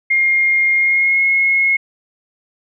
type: tone with pitch glide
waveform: sine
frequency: 2127 to 2167 Hz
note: C7 to C#7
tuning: +28 to -40 cents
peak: -11 dBFS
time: 0.1-1.77 s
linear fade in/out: 10 ms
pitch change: +32 cents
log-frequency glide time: 0.74-1.23 s
effects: none